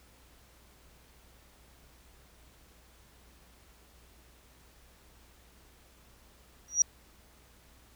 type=tone with exponential growth; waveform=sine; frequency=5770 Hz; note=F#8; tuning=44 cents flat; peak=-16 dBFS; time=6.68-6.82 s; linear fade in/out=2 ms; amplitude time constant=30 ms; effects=added 60 Hz sine -61 dBFS peak until 7.95 s + pink hiss -61 dBFS RMS until 7.95 s